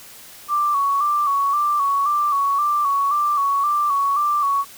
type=tone with vibrato; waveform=sine; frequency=1148 Hz; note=D6; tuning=40 cents flat; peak=-16 dBFS; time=0.48-4.65 s; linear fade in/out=50 ms; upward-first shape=square; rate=1.9 Hz; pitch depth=48 cents each way; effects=white hiss -42 dBFS RMS until 4.77 s